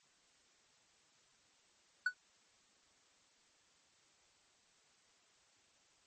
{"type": "tone with exponential decay", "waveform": "triangle", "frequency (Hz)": 1480, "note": "F#6", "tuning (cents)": 0, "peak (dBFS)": -25, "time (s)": [2.06, 2.14], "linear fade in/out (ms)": 5, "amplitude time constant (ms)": 17, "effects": ["white hiss -70 dBFS RMS until 6.06 s", "MP3 32 kbps"]}